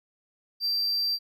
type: tone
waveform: triangle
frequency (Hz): 4699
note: D8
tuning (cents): 0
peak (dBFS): -23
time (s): 0.6-1.19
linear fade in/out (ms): 50
effects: none